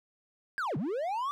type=linear two-way sweep; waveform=triangle; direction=down then up; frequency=1661.2 to 125.2 to 1179 Hz; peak=-28 dBFS; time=0.58-1.31 s; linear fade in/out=0 ms; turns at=0.77 s; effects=none